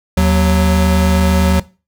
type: tone pair together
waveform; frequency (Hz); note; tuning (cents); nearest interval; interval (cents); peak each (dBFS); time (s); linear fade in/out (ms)
square; 77.9 / 184.83; D#2 / F#3; +3 / -2; octave + minor third; 1495; -13; 0.17-1.6; 5
effects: noise-tail reverb RT60 0.3 s tail -19 dB re dry